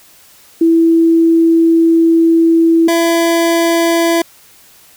sine / 25% pulse tone pair in turn, 330 / 335.2 Hz, E4 / E4, +2 / +29 cents, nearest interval unison, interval 27 cents, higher second, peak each -6 dBFS, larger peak neither, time 0.61-2.88 / 2.88-4.22 s, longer first, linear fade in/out 5 ms, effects white hiss -44 dBFS RMS until 4.96 s

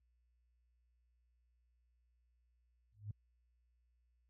sine tone with exponential growth, 103.83 Hz, G#2, in tune, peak -37 dBFS, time 2.92-3.11 s, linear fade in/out 5 ms, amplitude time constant 41 ms, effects added 60 Hz sine -70 dBFS peak until 4.29 s + high-pass 60 Hz 12 dB/octave

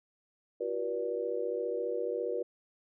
sine tone cluster, 345.2 / 379.9 / 481.8 / 585 Hz, F4 / F#4 / B4 / D5, -20 / +46 / -43 / -7 cents, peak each -40 / -37 / -33 / -39 dBFS, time 0.6-2.43 s, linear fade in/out 10 ms, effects none

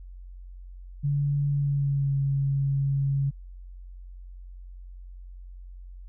sine tone with pitch glide, 142.8 to 138.17 Hz, D3 to C#3, -48 to -5 cents, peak -22 dBFS, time 1.03-3.31 s, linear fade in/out 20 ms, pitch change -57 cents, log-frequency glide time 1.51-2.16 s, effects added 45 Hz sine -40 dBFS peak until 6.08 s

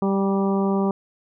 harmonic tone with a mistuned harmonic, 196 Hz, G3, in tune, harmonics 1 / 2 / 3 / 4 / 5 / 6, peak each -20 / -24 / -31 / -31 / -32 / -34 dBFS, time 0.02-0.91 s, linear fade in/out 2 ms, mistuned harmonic 5, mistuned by -20 cents, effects none

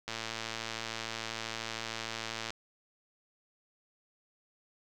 click train, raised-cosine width 0.2 ms, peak -19 dBFS, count 275, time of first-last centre 0.08-2.505 s, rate 113 Hz, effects none

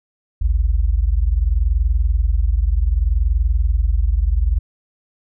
sine tone pair together, 51.25 / 71.9 Hz, G#1 / D2, -22 / -36 cents, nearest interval tritone, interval 586 cents, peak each -15 / -18 dBFS, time 0.41-4.59 s, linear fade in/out 10 ms, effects none

